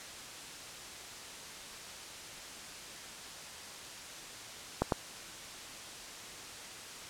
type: clicks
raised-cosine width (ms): 1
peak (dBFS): -13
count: 2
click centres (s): 4.82 / 4.922
effects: white hiss -46 dBFS RMS until 7.09 s + low-pass 8000 Hz 12 dB/octave